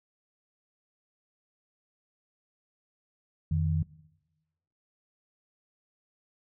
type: tone pair together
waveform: sine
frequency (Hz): 87.31 / 155.57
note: F2 / D#3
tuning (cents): 0 / 0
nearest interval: minor seventh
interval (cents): 1000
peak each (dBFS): -27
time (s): 3.51-3.83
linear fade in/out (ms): 5
effects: noise-tail reverb RT60 1.0 s tail -20 dB re dry